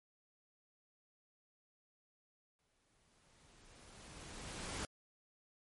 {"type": "noise with exponential growth", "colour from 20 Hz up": "pink", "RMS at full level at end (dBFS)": -41, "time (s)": [2.59, 4.85], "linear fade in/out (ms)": 0, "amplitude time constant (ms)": 490, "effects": ["MP3 48 kbps"]}